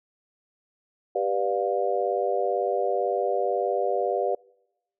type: chord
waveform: sine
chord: G dominant seventh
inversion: none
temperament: just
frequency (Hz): 392 / 490 / 588 / 705.6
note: G4 / B4 / D5 / F5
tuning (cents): 0 / -14 / +2 / +18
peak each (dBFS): -28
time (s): 1.15-4.35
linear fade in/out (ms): 5
effects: noise-tail reverb RT60 0.9 s tail -26 dB re dry